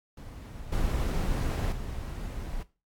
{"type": "noise with level steps", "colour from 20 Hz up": "brown", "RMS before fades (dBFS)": [-41, -28, -36], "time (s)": [0.17, 2.63], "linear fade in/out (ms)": 5, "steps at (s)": [0.72, 1.72], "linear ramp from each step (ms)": 5, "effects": ["noise-tail reverb RT60 0.3 s tail -17 dB re dry", "AAC 64 kbps"]}